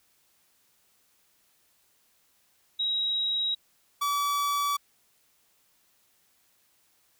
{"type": "tone pair in turn", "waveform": ["sine", "45% pulse"], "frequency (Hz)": [3831, 1147.5], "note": ["A#7", "D6"], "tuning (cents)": [47, -40], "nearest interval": "octave + major sixth", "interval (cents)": 2087, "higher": "first", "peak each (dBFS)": -25, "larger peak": "neither", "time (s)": [[2.79, 3.55], [4.01, 4.77]], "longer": "neither", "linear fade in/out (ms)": 10, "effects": ["white hiss -67 dBFS RMS until 7.19 s"]}